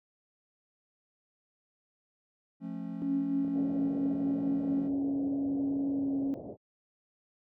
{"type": "chord", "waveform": "triangle", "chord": "F augmented", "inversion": "none", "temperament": "just", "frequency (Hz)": [174.61, 218.3, 272.8], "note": ["F3", "A3", "C#4"], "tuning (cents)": [0, -13, -28], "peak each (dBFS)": -38, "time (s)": [2.6, 4.91], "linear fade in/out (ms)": 50}
{"type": "tone with pitch glide", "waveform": "sine", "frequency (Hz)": [277.2, 274.6], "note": ["C#4", "C#4"], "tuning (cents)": [0, -16], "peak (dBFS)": -28, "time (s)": [3.02, 6.34], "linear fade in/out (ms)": 0, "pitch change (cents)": -16, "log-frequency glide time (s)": [5.97, 6.15]}
{"type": "clicks", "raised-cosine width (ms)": 2, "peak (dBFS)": -31, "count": 2, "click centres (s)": [3.447, 3.479]}
{"type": "low-pass noise", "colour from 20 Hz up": "white", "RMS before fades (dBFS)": -43, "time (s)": [3.52, 6.57], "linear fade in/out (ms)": 50, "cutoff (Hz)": 660, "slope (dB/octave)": 48}
{"effects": ["high-pass 100 Hz 12 dB/octave"]}